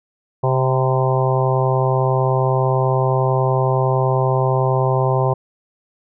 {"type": "harmonic tone with a mistuned harmonic", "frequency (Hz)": 130.81, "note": "C3", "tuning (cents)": 0, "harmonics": [1, 3, 4, 5, 6, 7, 8], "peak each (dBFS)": [-17, -22, -23, -24, -25, -25, -26], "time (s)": [0.43, 5.34], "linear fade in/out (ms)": 10, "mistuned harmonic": 8, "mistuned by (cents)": -34, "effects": []}